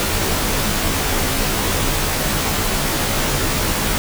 pink noise with comb filter, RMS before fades -19 dBFS, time 0-3.98 s, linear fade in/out 0 ms, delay 17 ms, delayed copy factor -0.95, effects none

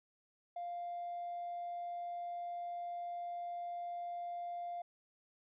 sine tone with hard clipping, 698.5 Hz, F5, in tune, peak -40 dBFS, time 0.56-4.82 s, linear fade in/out 5 ms, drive 1 dB, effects resampled to 8000 Hz

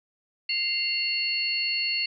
sine tone cluster, 2103 / 2765 / 4390 Hz, C7 / F7 / C#8, +8 / -18 / -18 cents, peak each -33 / -28 / -27 dBFS, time 0.49-2.06 s, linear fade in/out 5 ms, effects none

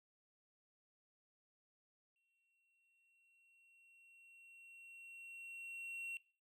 triangle tone with exponential growth, 2730 Hz, F7, 40 cents flat, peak -40 dBFS, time 2.16-6.17 s, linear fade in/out 1 ms, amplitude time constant 870 ms, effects noise-tail reverb RT60 0.4 s tail -20 dB re dry

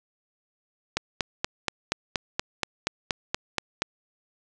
click train, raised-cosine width 0.2 ms, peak -7 dBFS, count 13, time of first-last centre 0.97-3.82 s, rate 4.21 Hz, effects resampled to 24000 Hz + 7-bit

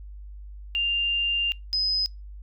sine tone pair in turn, 2794 / 5043 Hz, F7 / D#8, 0 / +22 cents, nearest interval minor seventh, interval 1022 cents, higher second, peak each -22 dBFS, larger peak neither, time 0.75-1.52 / 1.73-2.06 s, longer first, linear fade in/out 0 ms, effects noise-tail reverb RT60 0.2 s tail -23 dB re dry + added 50 Hz sine -38 dBFS peak until 2.42 s

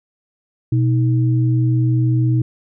sine tone pair together, 123.2 / 315.5 Hz, B2 / D#4, -4 / +24 cents, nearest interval octave + major third, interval 1628 cents, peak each -13 / -22 dBFS, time 0.72-2.42 s, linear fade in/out 5 ms, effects none

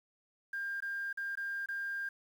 sine tone with dropouts, 1600 Hz, G6, 35 cents sharp, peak -34 dBFS, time 0.53-2.09 s, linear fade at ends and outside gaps 5 ms, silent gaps 0.804-0.822 / 1.129-1.173 / 1.354-1.372 / 1.66-1.686 s, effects tanh soft clip ceiling -30 dBFS + 10-bit

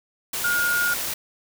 sine tone in noise, 1428 Hz, F6, 38 cents sharp, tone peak -20 dBFS, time 0.44-0.94 s, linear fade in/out 5 ms, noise white, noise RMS -28 dBFS, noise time 0.33-1.14 s, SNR +5 dB, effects none

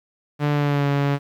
sawtooth tone with pitch glide, 146.83 to 141.58 Hz, D3 to C#3, 0 to +37 cents, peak -14 dBFS, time 0.39-1.19 s, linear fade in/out 50 ms, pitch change -63 cents, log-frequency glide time 0.51-0.87 s, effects low-pass 3000 Hz 12 dB/octave + 9-bit

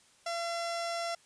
sawtooth tone pair together, 680 / 2720 Hz, F5 / F7, -46 / -46 cents, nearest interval 2 octaves, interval 2400 cents, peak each -29 / -37 dBFS, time 0.26-1.15 s, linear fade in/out 5 ms, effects white hiss -63 dBFS RMS until 1.25 s + resampled to 22050 Hz

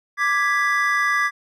triangle chord, G# diminished, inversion second, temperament equal, 1174.7 / 1661.2 / 1975.5 Hz, D6 / G#6 / B6, 0 / 0 / 0 cents, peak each -20 dBFS, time 0.17-1.31 s, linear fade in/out 50 ms, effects none

